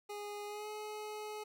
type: tone with pitch glide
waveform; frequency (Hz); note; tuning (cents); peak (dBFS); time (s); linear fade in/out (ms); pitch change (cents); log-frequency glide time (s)
25% pulse; 413 to 424.4; G#4 to G#4; -10 to +38; -38; 0.09-1.44; 10; +48; 0.46-0.68
effects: none